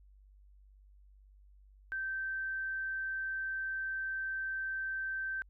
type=tone; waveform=sine; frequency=1555 Hz; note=G6; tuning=14 cents flat; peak=-34 dBFS; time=1.92-5.42 s; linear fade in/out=0 ms; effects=added 49 Hz sine -57 dBFS peak until 5.49 s